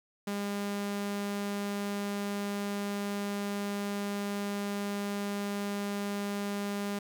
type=tone; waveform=sawtooth; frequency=202.4 Hz; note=G#3; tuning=44 cents flat; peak=-28 dBFS; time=0.27-6.99 s; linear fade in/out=5 ms; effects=10-bit